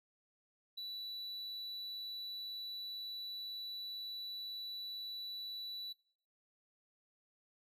triangle tone, 3951 Hz, B7, in tune, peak -40 dBFS, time 0.77-5.93 s, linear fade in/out 10 ms, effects noise-tail reverb RT60 0.5 s tail -21 dB re dry

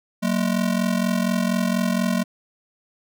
square ring-modulated tone, 209.6 Hz, G#3, 16 cents sharp, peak -17 dBFS, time 0.22-2.24 s, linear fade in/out 20 ms, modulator 22.1 Hz, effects none

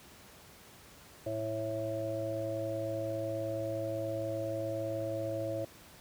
harmonic tone, 110 Hz, A2, in tune, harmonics 1 / 3 / 5 / 6, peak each -40 / -40 / -36 / -39 dBFS, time 1.26-5.65 s, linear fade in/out 5 ms, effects pink hiss -55 dBFS RMS until 6 s + high-pass 60 Hz 12 dB/octave

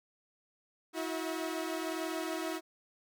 sawtooth tone cluster, 321.6 / 363 / 650 Hz, E4 / F#4 / E5, -43 / -33 / -24 cents, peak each -33 / -35 / -39 dBFS, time 0.93-2.61 s, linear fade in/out 50 ms, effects none

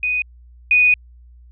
sine tone pair in turn, 2489 / 2479 Hz, D#7 / D#7, 0 / -7 cents, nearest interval unison, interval 7 cents, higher first, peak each -17 / -10 dBFS, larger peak second, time 0.03-0.22 / 0.71-0.94 s, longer second, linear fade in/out 2 ms, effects added 60 Hz sine -42 dBFS peak until 1.51 s

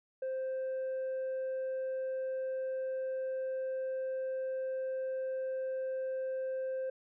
sine tone with tanh clipping, 523.3 Hz, C5, in tune, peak -34 dBFS, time 0.22-6.9 s, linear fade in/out 5 ms, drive 2 dB, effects none

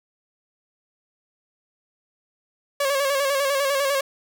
sawtooth tone with vibrato, 554.4 Hz, C#5, in tune, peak -16 dBFS, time 2.8-4.01 s, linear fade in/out 5 ms, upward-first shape square, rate 10 Hz, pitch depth 48 cents each way, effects none

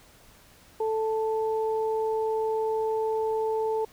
sine tone pair together, 440 / 880 Hz, A4 / A5, 0 / 0 cents, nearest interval octave, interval 1200 cents, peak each -25 / -31 dBFS, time 0.8-3.85 s, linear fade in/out 5 ms, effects pink hiss -55 dBFS RMS until 3.92 s

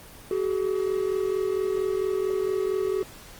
triangle tone pair together, 378.2 / 422.6 Hz, F#4 / G#4, +38 / +30 cents, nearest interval major second, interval 192 cents, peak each -23 / -26 dBFS, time 0.31-3.03 s, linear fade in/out 2 ms, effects pink hiss -46 dBFS RMS until 3.39 s + Opus 24 kbps

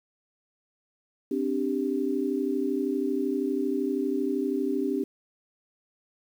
sine chord, C suspended second, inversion none, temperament just, 261.6 / 294.3 / 392.4 Hz, C4 / D4 / G4, 0 / +4 / +2 cents, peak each -29 dBFS, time 1.31-5.04 s, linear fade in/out 5 ms, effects 9-bit

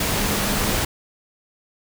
sine tone in noise, 201.9 Hz, G#3, 49 cents flat, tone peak -28 dBFS, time 0.19-0.73 s, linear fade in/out 5 ms, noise pink, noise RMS -22 dBFS, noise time 0-0.85 s, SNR -9 dB, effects none

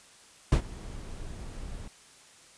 brown noise with ADSR envelope, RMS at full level -18 dBFS, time 0.52-1.88 s, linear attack 4 ms, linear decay 86 ms, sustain -22 dB, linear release 3 ms, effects white hiss -55 dBFS RMS until 2.57 s + resampled to 22050 Hz

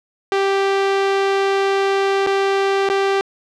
sawtooth tone with dropouts, 392 Hz, G4, in tune, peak -11 dBFS, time 0.32-3.21 s, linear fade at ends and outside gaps 1 ms, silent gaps 2.265-2.27 / 2.889-2.899 s, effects low-pass 4000 Hz 12 dB/octave

